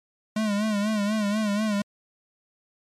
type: tone with vibrato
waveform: square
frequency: 210 Hz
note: G#3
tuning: 19 cents sharp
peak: -23 dBFS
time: 0.36-1.82 s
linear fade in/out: 5 ms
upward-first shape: sine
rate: 4.1 Hz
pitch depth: 77 cents each way
effects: low-pass 9000 Hz 12 dB/octave + MP3 96 kbps